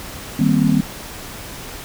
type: chord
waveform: sine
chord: C minor seventh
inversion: first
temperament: just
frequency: 156.98 / 196.22 / 235.5 / 261.6 Hz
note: Eb3 / G3 / Bb3 / C4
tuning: +16 / +2 / +18 / 0 cents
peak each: -18 dBFS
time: 0.39-0.81 s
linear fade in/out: 5 ms
effects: pink hiss -33 dBFS RMS until 1.84 s